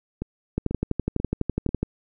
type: two click trains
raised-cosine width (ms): 3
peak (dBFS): -10 / -15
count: 16 / 4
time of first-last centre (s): 0.58-1.83 / 0.22-1.691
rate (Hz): 12 / 2.04
effects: none